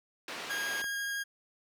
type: band-pass noise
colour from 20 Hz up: white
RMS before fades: -41 dBFS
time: 0.28-0.82 s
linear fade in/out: 2 ms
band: 260 to 3200 Hz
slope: 12 dB/octave
type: tone with vibrato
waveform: 40% pulse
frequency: 1630 Hz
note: G#6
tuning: 33 cents flat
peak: -32 dBFS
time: 0.49-1.24 s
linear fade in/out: 20 ms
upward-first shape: triangle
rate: 12 Hz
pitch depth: 9 cents each way
type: click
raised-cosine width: 0.5 ms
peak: -29 dBFS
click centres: 0.842 s
effects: none